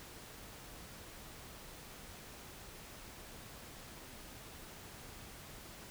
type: silence
effects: pink hiss -52 dBFS RMS until 5.9 s